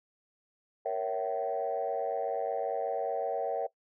sine chord, A# diminished seventh, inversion none, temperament equal with one note detuned, 466.2 / 554.4 / 659.3 / 764.8 Hz, A#4 / C#5 / E5 / G5, 0 / 0 / 0 / -43 cents, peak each -34 dBFS, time 0.85-3.67 s, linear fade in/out 10 ms, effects noise-tail reverb RT60 0.1 s tail -20 dB re dry + tanh soft clip ceiling -22 dBFS

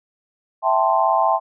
sine chord, A minor seventh, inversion second, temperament equal, 659.3 / 784 / 880 / 1046.5 Hz, E5 / G5 / A5 / C6, 0 / 0 / 0 / 0 cents, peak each -20 dBFS, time 0.62-1.4 s, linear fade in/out 50 ms, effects none

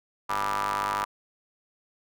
sawtooth ring-modulated tone, 100.7 Hz, G2, 47 cents sharp, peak -19 dBFS, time 0.29-1.05 s, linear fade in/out 10 ms, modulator 1080 Hz, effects none

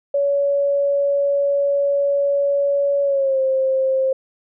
sine tone with pitch glide, 564 to 529.3 Hz, C#5 to C5, +30 to +20 cents, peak -15 dBFS, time 0.14-4.13 s, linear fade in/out 5 ms, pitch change -110 cents, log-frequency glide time 3.03-3.4 s, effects none

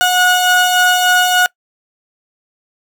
30% pulse tone pair together, 727 / 1457.4 Hz, F#5 / F#6, -31 / -27 cents, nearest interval octave, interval 1204 cents, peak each -10 dBFS, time 0.01-1.46 s, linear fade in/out 0 ms, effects noise-tail reverb RT60 0.1 s tail -23 dB re dry

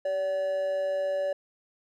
triangle tone with amplitude modulation, 573 Hz, D5, 43 cents flat, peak -22 dBFS, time 0.05-1.33 s, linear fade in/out 5 ms, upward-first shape sine, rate 186 Hz, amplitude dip 40%, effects none

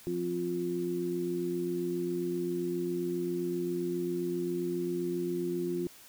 harmonic tone, 87.5 Hz, F2, 4 cents sharp, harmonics 2 / 3 / 4, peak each -37 / -39 / -31 dBFS, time 0.07-5.87 s, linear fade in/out 0 ms, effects white hiss -54 dBFS RMS until 6.08 s

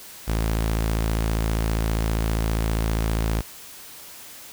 sawtooth tone, 55 Hz, A1, in tune, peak -17 dBFS, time 0.27-3.42 s, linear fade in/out 20 ms, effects white hiss -42 dBFS RMS until 4.52 s

